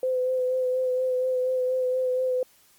sine tone with vibrato, 510 Hz, C5, 44 cents flat, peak -22 dBFS, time 0.03-2.43 s, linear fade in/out 2 ms, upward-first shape sine, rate 4.2 Hz, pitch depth 21 cents each way, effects white hiss -59 dBFS RMS until 2.78 s + Opus 32 kbps

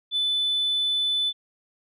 sine tone, 3500 Hz, A7, 10 cents flat, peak -20 dBFS, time 0.11-1.33 s, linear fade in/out 50 ms, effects tanh soft clip ceiling -18 dBFS

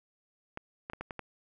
clicks, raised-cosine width 0.5 ms, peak -23 dBFS, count 6, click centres 0.574 / 0.899 / 0.934 / 1.01 / 1.108 / 1.193 s, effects none

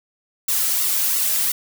blue noise with flanger, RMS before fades -20 dBFS, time 0.48-1.52 s, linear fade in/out 5 ms, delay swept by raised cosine 1.2 to 2.8 ms, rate 2.9 Hz, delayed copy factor -0.85, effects none

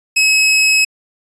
sawtooth tone, 2565 Hz, E7, 48 cents flat, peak -6 dBFS, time 0.16-0.85 s, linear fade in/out 10 ms, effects resampled to 22050 Hz

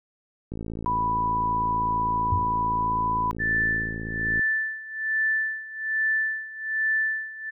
click train, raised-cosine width 3 ms, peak -21 dBFS, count 216, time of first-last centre 0.52-4.394 s, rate 55.5 Hz
sine tone with pitch glide, 987.8 to 994.7 Hz, B5 to B5, 0 to +12 cents, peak -22 dBFS, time 0.86-3.31 s, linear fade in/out 0 ms, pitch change +12 cents, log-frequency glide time 2.75-2.95 s
sine tone with exponential decay, 92.5 Hz, F#2, in tune, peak -18 dBFS, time 2.32-2.53 s, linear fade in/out 5 ms, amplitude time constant 45 ms
sine tone with tremolo, 1760 Hz, A6, in tune, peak -20 dBFS, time 3.39-7.51 s, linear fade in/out 20 ms, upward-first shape sine, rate 1.2 Hz, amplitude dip 85%
effects none

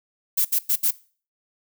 violet noise bursts at uneven times, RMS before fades -20 dBFS, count 4, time 0.37-0.45 / 0.52-0.59 / 0.69-0.76 / 0.83-0.91 s, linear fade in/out 10 ms, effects noise-tail reverb RT60 0.4 s tail -20 dB re dry

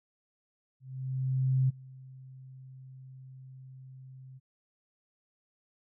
sine tone with ADSR envelope, 131 Hz, C3, 2 cents sharp, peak -22 dBFS, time 0.8-4.4 s, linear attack 890 ms, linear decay 17 ms, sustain -24 dB, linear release 31 ms, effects none

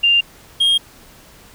sine / triangle tone pair in turn, 2794 / 3239 Hz, F7 / G#7, 0 / -44 cents, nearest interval minor third, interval 256 cents, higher second, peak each -10 dBFS, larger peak neither, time 0.03-0.21 / 0.6-0.78 s, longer neither, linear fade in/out 10 ms, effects pink hiss -45 dBFS RMS until 1.54 s

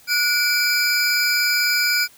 square tone cluster, 1454 / 2324 / 4940 Hz, F#6 / D7 / D#8, -31 / -19 / -13 cents, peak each -22 dBFS, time 0.07-2.08 s, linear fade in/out 50 ms, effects white hiss -50 dBFS RMS until 2.17 s

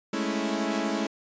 sawtooth chord, A major seventh, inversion third, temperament equal, 207.7 / 220 / 277.2 / 329.6 Hz, G#3 / A3 / C#4 / E4, 0 / 0 / 0 / 0 cents, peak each -28 dBFS, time 0.13-1.07 s, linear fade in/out 5 ms, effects resampled to 16000 Hz

